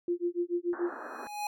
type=tone with tremolo; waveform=sine; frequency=348.8 Hz; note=F4; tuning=2 cents flat; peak=-25 dBFS; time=0.08-0.93 s; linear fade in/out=2 ms; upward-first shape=sine; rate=6.9 Hz; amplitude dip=100%
type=band-pass noise; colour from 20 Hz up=white; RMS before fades=-42 dBFS; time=0.73-1.27 s; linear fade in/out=0 ms; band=230 to 1700 Hz; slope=96 dB/octave
type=tone with exponential growth; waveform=square; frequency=832 Hz; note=G#5; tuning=3 cents sharp; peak=-30 dBFS; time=0.87-1.47 s; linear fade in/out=2 ms; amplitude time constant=130 ms
effects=none